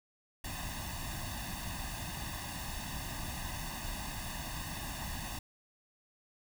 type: noise with comb filter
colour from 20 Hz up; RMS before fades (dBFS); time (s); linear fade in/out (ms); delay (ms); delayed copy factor
pink; -40; 0.44-5.39; 5; 1.1; +0.9
effects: none